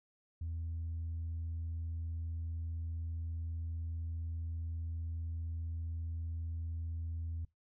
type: tone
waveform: sine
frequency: 82.41 Hz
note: E2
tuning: in tune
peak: -35 dBFS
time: 0.41-7.45 s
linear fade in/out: 5 ms
effects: noise-tail reverb RT60 0.2 s tail -24 dB re dry + tanh soft clip ceiling -34 dBFS